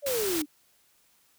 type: exponential sweep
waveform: sine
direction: down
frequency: 596 to 284.6 Hz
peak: -27 dBFS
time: 0.02-0.46 s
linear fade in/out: 50 ms
type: noise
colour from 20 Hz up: white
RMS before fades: -32 dBFS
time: 0.06-0.42 s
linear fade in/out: 5 ms
effects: white hiss -65 dBFS RMS until 1.38 s